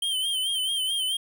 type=tone with vibrato; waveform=square; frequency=3121 Hz; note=G7; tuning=8 cents flat; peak=-25 dBFS; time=0.02-1.17 s; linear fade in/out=5 ms; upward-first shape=sine; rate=4.6 Hz; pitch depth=65 cents each way; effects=none